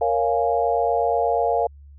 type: chord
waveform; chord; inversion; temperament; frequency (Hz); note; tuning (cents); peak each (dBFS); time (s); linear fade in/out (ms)
sine; Bb minor seventh; none; equal; 466.2 / 554.4 / 698.5 / 830.6; Bb4 / Db5 / F5 / Ab5; 0 / 0 / 0 / 0; -23 / -25 / -21 / -26; 0.01-1.67; 5
effects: added 71 Hz sine -42 dBFS peak until 1.98 s